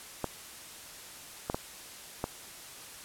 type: clicks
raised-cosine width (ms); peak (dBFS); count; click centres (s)
1; -16; 4; 0.243 / 1.499 / 1.545 / 2.241
effects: white hiss -47 dBFS RMS until 3.04 s + low-pass 12000 Hz 12 dB/octave